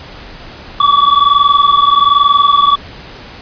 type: tone pair together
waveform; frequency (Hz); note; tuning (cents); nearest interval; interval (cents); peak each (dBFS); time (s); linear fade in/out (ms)
square; 1134 / 1155.2; C#6 / D6; +39 / -29; unison; 32; -10; 0.8-2.76; 5
effects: pink hiss -32 dBFS RMS until 3.41 s + resampled to 11025 Hz